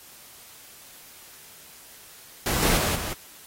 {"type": "noise with level steps", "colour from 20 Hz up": "pink", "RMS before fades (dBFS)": [-26, -22, -26, -32], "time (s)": [2.46, 3.13], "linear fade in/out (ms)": 0, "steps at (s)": [2.62, 2.77, 2.95], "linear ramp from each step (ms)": 10, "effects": ["white hiss -48 dBFS RMS until 3.46 s", "AAC 48 kbps"]}